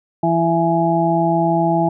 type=harmonic tone; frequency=167 Hz; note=E3; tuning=23 cents sharp; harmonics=1 / 2 / 4 / 5; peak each=-19 / -19 / -19 / -19 dBFS; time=0.23-1.89 s; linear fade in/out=5 ms; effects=none